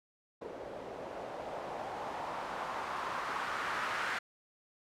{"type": "noise with low-pass filter sweep", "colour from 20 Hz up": "blue", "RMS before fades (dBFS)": -39, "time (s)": [0.41, 4.19], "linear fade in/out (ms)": 10, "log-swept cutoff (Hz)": [490, 1500], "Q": 2, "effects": []}